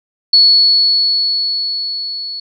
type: tone with level ramp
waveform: sine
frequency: 4400 Hz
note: C#8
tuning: 14 cents flat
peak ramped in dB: -4 to -22 dBFS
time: 0.33-2.4 s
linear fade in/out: 5 ms
effects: none